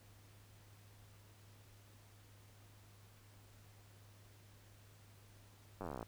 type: slowing click train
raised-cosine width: 1 ms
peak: -30 dBFS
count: 17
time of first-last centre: 5.81-6.028 s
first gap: 10 ms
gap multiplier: 1.04
effects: added 102 Hz sine -61 dBFS peak until 6.07 s + pink hiss -66 dBFS RMS until 6.07 s